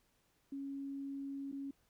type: tone with dropouts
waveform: sine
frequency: 276.3 Hz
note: C#4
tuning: 6 cents flat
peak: -40 dBFS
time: 0.52-1.71 s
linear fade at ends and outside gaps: 5 ms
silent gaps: 1.517-1.525 s
effects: pink hiss -75 dBFS RMS until 1.89 s